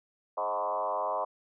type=tone with frequency modulation; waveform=sine; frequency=820 Hz; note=G#5; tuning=22 cents flat; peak=-28 dBFS; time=0.37-1.25 s; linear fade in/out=10 ms; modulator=97.2 Hz; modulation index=3; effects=none